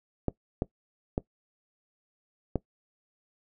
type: clicks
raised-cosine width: 2 ms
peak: -13 dBFS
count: 4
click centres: 0.283 / 0.621 / 1.179 / 2.557 s
effects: noise-tail reverb RT60 0.1 s tail -20 dB re dry

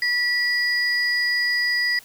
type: tone pair together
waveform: sine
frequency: 1949 / 4911 Hz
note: B6 / D#8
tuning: -23 / -23 cents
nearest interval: octave + major third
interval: 1600 cents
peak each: -19 / -24 dBFS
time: 0.02-1.99 s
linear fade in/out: 2 ms
effects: tanh soft clip ceiling -13 dBFS + white hiss -48 dBFS RMS until 2.04 s

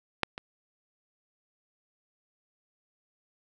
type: clicks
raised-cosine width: 0.3 ms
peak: -8 / -21 dBFS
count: 2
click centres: 0.233 / 0.379 s
effects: none

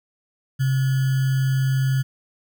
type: tone with sample-and-hold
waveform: sine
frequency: 133 Hz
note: C3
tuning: 29 cents sharp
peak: -17 dBFS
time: 0.59-2.03 s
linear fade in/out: 20 ms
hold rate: 1575 Hz
effects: none

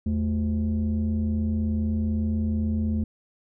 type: tone pair together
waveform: sine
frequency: 81.6 / 217.6 Hz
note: E2 / A3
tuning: -17 / -19 cents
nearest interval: octave + perfect fourth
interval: 1698 cents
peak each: -23 dBFS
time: 0.06-3.04 s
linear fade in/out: 5 ms
effects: tanh soft clip ceiling -19 dBFS

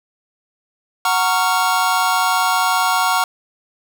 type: chord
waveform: square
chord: Gb major seventh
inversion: none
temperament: just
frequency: 740 / 925 / 1110 / 1387.5 Hz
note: Gb5 / Bb5 / Db6 / F6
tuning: 0 / -14 / +2 / -12 cents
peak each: -21 dBFS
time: 1.05-3.24 s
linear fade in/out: 2 ms
effects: none

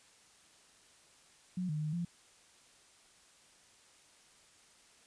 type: tone with pitch steps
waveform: sine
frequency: 181.9 / 152.2 / 153.2 / 172.4 Hz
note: F#3 / D#3 / D#3 / F3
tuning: -29 / -38 / -27 / -22 cents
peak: -33 dBFS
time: 1.57-2.05 s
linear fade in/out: 5 ms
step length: 120 ms
effects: white hiss -63 dBFS RMS until 5.06 s + resampled to 22050 Hz

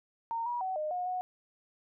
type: tone with pitch steps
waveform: sine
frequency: 919 / 963 / 753 / 612 / 721 / 733 Hz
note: A#5 / B5 / F#5 / D#5 / F#5 / F#5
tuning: -25 / -44 / +30 / -29 / -45 / -16 cents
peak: -31 dBFS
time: 0.31-1.21 s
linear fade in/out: 0 ms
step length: 150 ms
effects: none

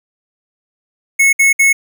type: tone bursts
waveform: square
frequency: 2192 Hz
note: C#7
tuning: 20 cents flat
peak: -8 dBFS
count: 3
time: 1.19-1.73 s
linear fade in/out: 10 ms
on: 140 ms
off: 60 ms
effects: none

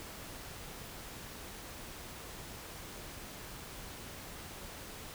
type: silence
effects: pink hiss -47 dBFS RMS until 5.14 s

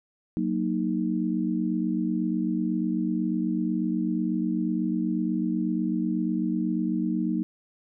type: chord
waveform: sine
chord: D# minor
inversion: first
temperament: equal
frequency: 185 / 233.1 / 311.1 Hz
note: F#3 / A#3 / D#4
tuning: 0 / 0 / 0 cents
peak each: -28 dBFS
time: 0.37-7.43 s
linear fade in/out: 0 ms
effects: none

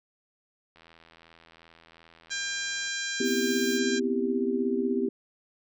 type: click train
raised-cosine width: 0.3 ms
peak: -37 dBFS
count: 176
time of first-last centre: 0.76-2.876 s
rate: 82.7 Hz
type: harmonic tone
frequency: 800 Hz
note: G5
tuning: 35 cents sharp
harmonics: 2 / 3 / 4 / 5 / 6 / 7 / 8 / 9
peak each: -33 / -40 / -40 / -37 / -44 / -39 / -42 / -40 dBFS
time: 2.3-4 s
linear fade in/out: 20 ms
type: chord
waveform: sine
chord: C major seventh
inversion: third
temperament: just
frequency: 245.3 / 261.6 / 327 / 392.4 Hz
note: B3 / C4 / E4 / G4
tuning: -12 / 0 / -14 / +2 cents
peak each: -29 / -31 / -34 / -28 dBFS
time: 3.2-5.09 s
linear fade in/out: 5 ms
type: noise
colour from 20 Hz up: blue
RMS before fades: -44 dBFS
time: 3.23-3.8 s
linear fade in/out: 50 ms
effects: none

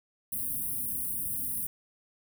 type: band-stop noise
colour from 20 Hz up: white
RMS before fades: -33 dBFS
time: 0.32-1.67 s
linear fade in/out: 5 ms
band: 300 to 9000 Hz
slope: 96 dB/octave
effects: none

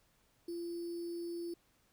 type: tone with sample-and-hold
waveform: sine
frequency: 342.4 Hz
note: F4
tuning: 34 cents flat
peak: -38 dBFS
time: 0.48-1.54 s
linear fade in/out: 5 ms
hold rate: 4900 Hz
effects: pink hiss -72 dBFS RMS until 1.92 s

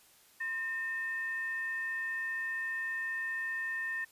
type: tone with frequency modulation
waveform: sine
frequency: 1815 Hz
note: A#6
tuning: 47 cents flat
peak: -33 dBFS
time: 0.4-4.05 s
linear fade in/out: 10 ms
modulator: 769 Hz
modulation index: 0.27
effects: white hiss -62 dBFS RMS until 4.11 s + resampled to 32000 Hz

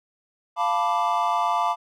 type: chord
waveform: triangle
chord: B half-diminished seventh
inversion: second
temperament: equal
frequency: 698.5 / 880 / 987.8 / 1174.7 Hz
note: F5 / A5 / B5 / D6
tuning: 0 / 0 / 0 / 0 cents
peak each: -24 dBFS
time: 0.56-1.76 s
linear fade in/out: 50 ms
effects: none

